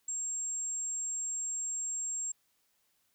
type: tone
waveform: sine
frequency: 7520 Hz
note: A#8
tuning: 14 cents sharp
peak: -33 dBFS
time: 0.08-2.32 s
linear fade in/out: 5 ms
effects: white hiss -74 dBFS RMS until 3.14 s